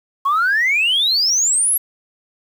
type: exponential sweep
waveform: sine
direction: up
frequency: 1073 to 11640 Hz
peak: -12 dBFS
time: 0.25-1.78 s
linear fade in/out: 10 ms
effects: tanh soft clip ceiling -10 dBFS + 7-bit